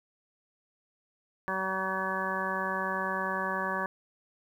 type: harmonic tone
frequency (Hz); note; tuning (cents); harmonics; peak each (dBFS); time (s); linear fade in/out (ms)
189.7; F#3; +43; 1 / 2 / 3 / 4 / 5 / 6 / 8 / 9; -39 / -40 / -38 / -41 / -36 / -35 / -38 / -35; 1.48-3.86; 0
effects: 10-bit